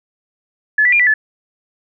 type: tone with pitch steps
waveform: sine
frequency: 1718 / 1966 / 2402 / 1969 / 1730 Hz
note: A6 / B6 / D7 / B6 / A6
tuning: -42 / -8 / +38 / -6 / -30 cents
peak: -9 dBFS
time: 0.78-1.14 s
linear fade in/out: 5 ms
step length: 72 ms
effects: none